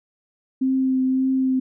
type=tone with vibrato; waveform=sine; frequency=261.6 Hz; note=C4; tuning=in tune; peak=-17 dBFS; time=0.61-1.6 s; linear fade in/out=10 ms; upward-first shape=triangle; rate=1.8 Hz; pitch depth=16 cents each way; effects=none